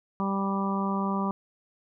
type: harmonic tone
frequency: 196 Hz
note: G3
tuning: in tune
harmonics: 1 / 2 / 3 / 4 / 5 / 6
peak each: -27 / -36 / -39 / -37 / -33 / -34 dBFS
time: 0.2-1.31 s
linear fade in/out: 0 ms
effects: none